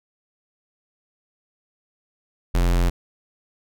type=tone; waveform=square; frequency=43.65 Hz; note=F1; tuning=in tune; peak=-17 dBFS; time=2.54-2.9 s; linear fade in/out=10 ms; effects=none